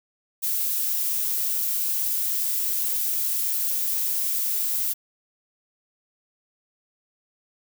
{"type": "noise", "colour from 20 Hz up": "violet", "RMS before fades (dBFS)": -25, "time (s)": [0.42, 4.94], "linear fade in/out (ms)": 20, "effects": []}